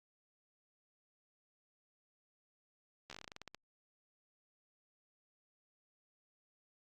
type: slowing click train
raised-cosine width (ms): 0.2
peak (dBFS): -30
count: 14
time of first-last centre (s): 3.1-3.547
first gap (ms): 13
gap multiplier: 1.15
effects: Opus 48 kbps